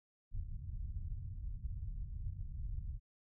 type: low-pass noise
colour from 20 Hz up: pink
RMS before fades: -42 dBFS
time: 0.31-3 s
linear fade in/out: 50 ms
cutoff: 110 Hz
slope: 24 dB/octave
effects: none